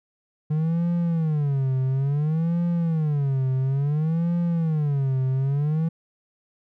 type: tone with vibrato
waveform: triangle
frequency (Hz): 150.2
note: D3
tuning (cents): +39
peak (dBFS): -18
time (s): 0.5-5.89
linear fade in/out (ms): 10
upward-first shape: sine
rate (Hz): 0.58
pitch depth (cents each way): 240
effects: none